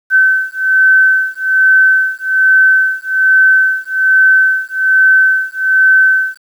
sine beating tone pair, 1532 / 1533.2 Hz, G6 / G6, -40 / -39 cents, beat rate 1.2 Hz, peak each -10 dBFS, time 0.1-6.38 s, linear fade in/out 50 ms, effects 7-bit

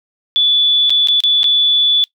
sine tone with dropouts, 3457 Hz, A7, 31 cents flat, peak -9 dBFS, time 0.36-2.04 s, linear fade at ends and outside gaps 0 ms, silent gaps 0.896-0.904 / 1.073-1.085 / 1.204-1.237 / 1.432-1.442 s, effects noise-tail reverb RT60 0.1 s tail -22 dB re dry

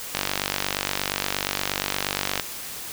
click train, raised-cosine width 0.2 ms, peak -5 dBFS, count 110, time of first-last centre 0.15-2.397 s, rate 48.5 Hz, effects white hiss -35 dBFS RMS until 2.92 s

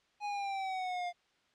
square exponential sweep, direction down, 834 to 700 Hz, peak -35 dBFS, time 0.2-1.13 s, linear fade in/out 50 ms, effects white hiss -71 dBFS RMS until 1.54 s + low-pass 4000 Hz 12 dB/octave

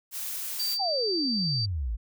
blue noise, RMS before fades -34 dBFS, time 0.11-0.78 s, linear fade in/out 50 ms
sine tone, 4650 Hz, D8, 18 cents flat, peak -27 dBFS, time 0.59-1.66 s, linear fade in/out 10 ms
sine exponential sweep, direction down, 830.6 to 49 Hz, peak -27 dBFS, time 0.79-1.97 s, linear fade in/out 20 ms
effects none

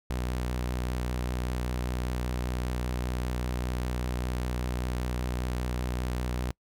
sawtooth tone with vibrato, 61.74 Hz, B1, in tune, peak -25 dBFS, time 0.1-6.51 s, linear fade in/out 0 ms, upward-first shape sine, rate 5.1 Hz, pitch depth 18 cents each way, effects noise-tail reverb RT60 0.1 s tail -26 dB re dry

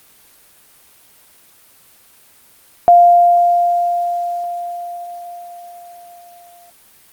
sine tone with exponential decay, 698.5 Hz, F5, in tune, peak -3 dBFS, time 2.88-6.7 s, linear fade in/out 0 ms, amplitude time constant 830 ms, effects white hiss -48 dBFS RMS until 7.12 s + Opus 32 kbps

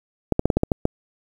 clicks, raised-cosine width 2 ms, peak -4 dBFS, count 8, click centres 0.323 / 0.394 / 0.456 / 0.502 / 0.57 / 0.634 / 0.718 / 0.854 s, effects 7-bit

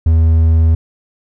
triangle tone, 81 Hz, E2, 30 cents flat, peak -5 dBFS, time 0.06-0.75 s, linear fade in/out 5 ms, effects none

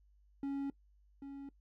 triangle tone with echo, 277.5 Hz, C#4, 2 cents sharp, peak -33 dBFS, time 0.43-0.7 s, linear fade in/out 2 ms, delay 790 ms, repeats 1, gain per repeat -9 dB, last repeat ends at 1.49 s, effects noise-tail reverb RT60 0.1 s tail -21 dB re dry + added 50 Hz sine -64 dBFS peak until 1.6 s

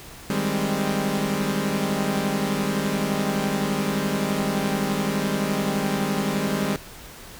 sawtooth chord, Ab major seventh, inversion second, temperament equal, 155.56 / 196 / 207.7 / 261.6 Hz, Eb3 / G3 / Ab3 / C4, 0 / 0 / 0 / 0 cents, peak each -26 / -22 / -23 / -26 dBFS, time 0.3-6.76 s, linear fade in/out 0 ms, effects pink hiss -42 dBFS RMS until 7.39 s

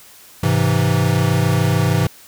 square chord, Ab augmented, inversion none, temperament equal with one note detuned, 103.83 / 130.81 / 163.68 Hz, Ab2 / C3 / E3, 0 / 0 / -12 cents, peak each -19 dBFS, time 0.43-2.07 s, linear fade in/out 5 ms, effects white hiss -44 dBFS RMS until 2.27 s

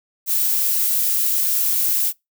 violet noise, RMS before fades -19 dBFS, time 0.26-2.13 s, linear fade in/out 50 ms, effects noise-tail reverb RT60 0.2 s tail -25 dB re dry

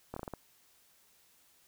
slowing click train, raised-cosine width 1 ms, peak -25 dBFS, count 6, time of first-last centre 0.14-0.337 s, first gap 24 ms, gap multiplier 1.25, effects white hiss -66 dBFS RMS until 1.67 s

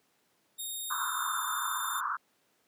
5% pulse tone with pitch glide, 3709 to 3593 Hz, A#7 to A7, -9 to +36 cents, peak -29 dBFS, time 0.58-2.01 s, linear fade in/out 20 ms, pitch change -55 cents, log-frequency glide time 0.88-1.38 s
white band-pass noise, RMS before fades -34 dBFS, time 0.9-2.17 s, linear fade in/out 10 ms, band 980 to 1500 Hz, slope 96 dB/octave
effects pink hiss -71 dBFS RMS until 2.67 s + high-pass 200 Hz 12 dB/octave

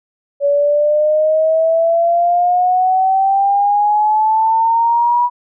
sine exponential sweep, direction up, 565 to 976 Hz, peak -10 dBFS, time 0.4-5.3 s, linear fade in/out 50 ms, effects none

